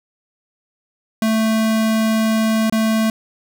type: tone with dropouts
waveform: square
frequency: 220.9 Hz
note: A3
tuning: 7 cents sharp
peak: -15 dBFS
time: 1.22-3.1 s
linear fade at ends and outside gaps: 2 ms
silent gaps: 2.698-2.724 s
effects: none